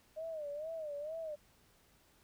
sine tone with vibrato, 614 Hz, D#5, 23 cents flat, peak -39 dBFS, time 0.16-1.36 s, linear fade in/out 20 ms, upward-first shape sine, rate 2.2 Hz, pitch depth 120 cents each way, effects pink hiss -68 dBFS RMS until 2.23 s

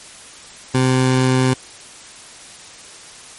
20% pulse tone, 129.3 Hz, C3, 20 cents flat, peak -8 dBFS, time 0.74-1.54 s, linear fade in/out 10 ms, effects white hiss -39 dBFS RMS until 3.38 s + MP3 48 kbps

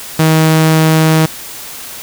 sawtooth tone, 158.7 Hz, D#3, 35 cents sharp, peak -3 dBFS, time 0.19-1.26 s, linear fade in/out 5 ms, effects white hiss -28 dBFS RMS until 2.02 s

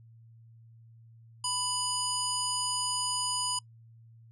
harmonic tone, 990 Hz, B5, 4 cents sharp, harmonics 1 / 3 / 5 / 7 / 9 / 10, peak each -35 / -37 / -34 / -37 / -37 / -37 dBFS, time 1.44-3.59 s, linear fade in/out 5 ms, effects noise-tail reverb RT60 0.1 s tail -25 dB re dry + added 114 Hz sine -52 dBFS peak until 4.31 s

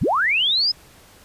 sine linear sweep, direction up, 52.7 to 5160 Hz, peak -16 dBFS, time 0.01-0.72 s, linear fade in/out 10 ms, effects pink hiss -49 dBFS RMS until 1.24 s + resampled to 32000 Hz

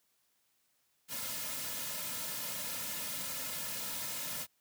white noise with comb filter, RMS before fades -39 dBFS, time 1.08-4.47 s, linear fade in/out 50 ms, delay 2.6 ms, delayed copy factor -0.9, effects white hiss -75 dBFS RMS until 4.6 s + high-pass 60 Hz 12 dB/octave

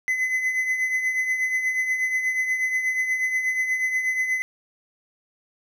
triangle tone with tremolo, 2029 Hz, B6, 46 cents sharp, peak -17 dBFS, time 0.08-4.42 s, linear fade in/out 0 ms, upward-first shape triangle, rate 8.3 Hz, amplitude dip 60%, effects none

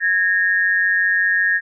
sine tone pair together, 1654.6 / 1840 Hz, G#6 / A#6, -7 / -23 cents, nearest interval major second, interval 184 cents, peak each -17 dBFS, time 0-1.61 s, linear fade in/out 50 ms, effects none

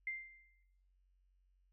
sine tone with exponential decay, 2093 Hz, C7, in tune, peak -36 dBFS, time 0.07-0.63 s, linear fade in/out 2 ms, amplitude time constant 120 ms, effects noise-tail reverb RT60 0.7 s tail -17 dB re dry + added 46 Hz sine -70 dBFS peak until 1.72 s

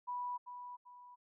sine tone with echo, 983 Hz, B5, 8 cents flat, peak -37 dBFS, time 0.07-0.38 s, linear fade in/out 20 ms, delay 390 ms, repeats 2, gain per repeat -8 dB, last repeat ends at 1.16 s, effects none

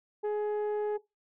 sine tone pair together, 419.7 / 839.4 Hz, G#4 / G#5, +18 / +18 cents, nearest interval octave, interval 1200 cents, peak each -26 / -35 dBFS, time 0.23-0.98 s, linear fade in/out 20 ms, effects noise-tail reverb RT60 0.2 s tail -20 dB re dry + tanh soft clip ceiling -27 dBFS

